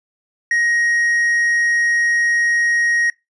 triangle tone with hard clipping, 1881 Hz, A#6, 15 cents sharp, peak -15 dBFS, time 0.51-3.1 s, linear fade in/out 2 ms, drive 6 dB, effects noise-tail reverb RT60 0.2 s tail -23 dB re dry + resampled to 24000 Hz

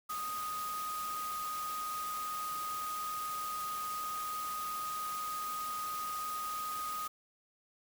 sine tone in noise, 1244.5 Hz, D#6, in tune, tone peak -36 dBFS, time 0.09-7.08 s, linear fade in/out 10 ms, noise white, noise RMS -45 dBFS, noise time 0.09-7.08 s, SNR +6 dB, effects none

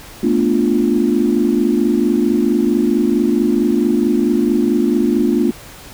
sine chord, B half-diminished seventh, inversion third, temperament equal with one note detuned, 220 / 244.5 / 293.7 / 349.2 Hz, A3 / B3 / D4 / F4, 0 / -17 / 0 / 0 cents, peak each -17 dBFS, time 0.23-5.51 s, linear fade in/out 5 ms, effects tanh soft clip ceiling -1 dBFS + pink hiss -37 dBFS RMS until 5.93 s

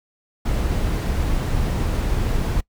brown noise, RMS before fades -21 dBFS, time 0.45-2.61 s, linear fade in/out 10 ms, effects noise-tail reverb RT60 0.1 s tail -23 dB re dry

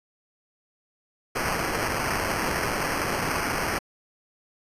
white noise with sample-and-hold, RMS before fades -27 dBFS, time 1.35-3.79 s, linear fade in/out 10 ms, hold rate 3675 Hz, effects resampled to 32000 Hz

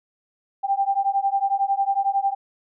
sine beating tone pair, 784 / 795 Hz, G5 / G5, 0 / +24 cents, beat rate 11 Hz, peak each -22 dBFS, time 0.63-2.35 s, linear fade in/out 20 ms, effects none

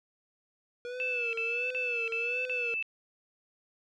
square tone with vibrato, 480 Hz, B4, 49 cents flat, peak -37 dBFS, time 0.85-2.74 s, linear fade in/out 0 ms, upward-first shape sine, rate 1.4 Hz, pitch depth 91 cents each way
sine tone bursts, 2637 Hz, E7, in tune, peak -29 dBFS, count 5, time 1-2.826 s, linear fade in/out 0 ms, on 330 ms, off 44 ms
effects low-pass 4000 Hz 12 dB/octave

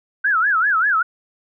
sine tone with vibrato, 1480 Hz, F#6, in tune, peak -14 dBFS, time 0.24-1.03 s, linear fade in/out 10 ms, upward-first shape sine, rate 5.1 Hz, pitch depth 250 cents each way, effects none

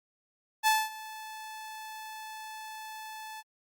sawtooth tone with ADSR envelope, 871 Hz, A5, 18 cents flat, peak -17 dBFS, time 0.63-3.43 s, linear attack 40 ms, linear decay 220 ms, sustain -20 dB, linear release 38 ms, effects Opus 48 kbps

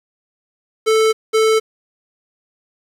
square tone pair in turn, 440 / 440 Hz, A4 / A4, 0 / 0 cents, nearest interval unison, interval 0 cents, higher neither, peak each -12 dBFS, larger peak neither, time 0.86-1.13 / 1.33-1.6 s, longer neither, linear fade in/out 20 ms, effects low-pass 10000 Hz 12 dB/octave + 7-bit

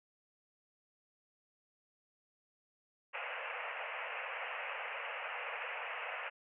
white band-pass noise, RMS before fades -42 dBFS, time 3.13-6.3 s, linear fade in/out 20 ms, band 470 to 2800 Hz, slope 96 dB/octave, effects none

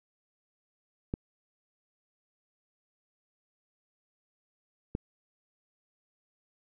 clicks, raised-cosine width 3 ms, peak -18 dBFS, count 2, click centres 1.139 / 4.951 s, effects none

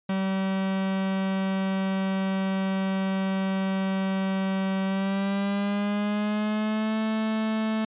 45% pulse tone with pitch glide, 191.8 to 219.1 Hz, G3 to A3, -37 to -7 cents, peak -24 dBFS, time 0.09-7.85 s, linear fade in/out 5 ms, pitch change +230 cents, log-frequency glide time 4.84-6.97 s, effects resampled to 8000 Hz

